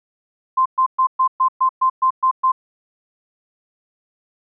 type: tone bursts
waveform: sine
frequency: 1042 Hz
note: C6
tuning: 7 cents flat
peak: -12 dBFS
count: 10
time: 0.57-2.52 s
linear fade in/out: 10 ms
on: 87 ms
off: 120 ms
effects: none